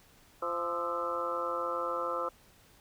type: harmonic tone with a mistuned harmonic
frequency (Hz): 172.9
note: F3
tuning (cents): -17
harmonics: 2 / 3 / 4 / 5 / 6 / 7 / 8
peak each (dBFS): -43 / -35 / -45 / -46 / -39 / -38 / -36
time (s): 0.42-2.29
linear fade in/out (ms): 5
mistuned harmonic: 8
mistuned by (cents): -81
effects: pink hiss -61 dBFS RMS until 2.8 s